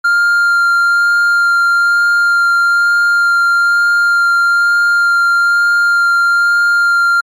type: tone with vibrato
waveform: triangle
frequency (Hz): 1396.9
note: F6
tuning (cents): 0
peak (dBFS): -6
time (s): 0.04-7.21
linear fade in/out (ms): 10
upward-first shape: sine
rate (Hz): 1.1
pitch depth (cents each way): 8
effects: MP3 64 kbps